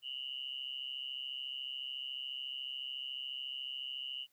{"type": "tone with amplitude modulation", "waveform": "sine", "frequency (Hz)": 2921, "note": "F#7", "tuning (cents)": -23, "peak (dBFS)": -35, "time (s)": [0.02, 4.27], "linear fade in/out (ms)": 50, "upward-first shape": "sine", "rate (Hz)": 134, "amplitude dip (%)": 95, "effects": ["white hiss -75 dBFS RMS until 4.32 s"]}